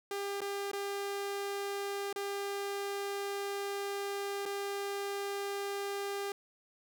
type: tone with dropouts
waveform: sawtooth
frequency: 400 Hz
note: G4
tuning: 35 cents sharp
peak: -31 dBFS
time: 0.11-6.32 s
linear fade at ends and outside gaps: 2 ms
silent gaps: 0.406-0.416 / 0.715-0.732 / 2.128-2.16 / 4.455-4.46 s
effects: none